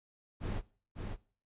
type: noise with echo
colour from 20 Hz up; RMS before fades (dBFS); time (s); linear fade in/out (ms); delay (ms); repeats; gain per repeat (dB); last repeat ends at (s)
brown; -35; 0.4-0.62; 50; 550; 1; -4; 1.17
effects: noise-tail reverb RT60 0.4 s tail -20 dB re dry + resampled to 8000 Hz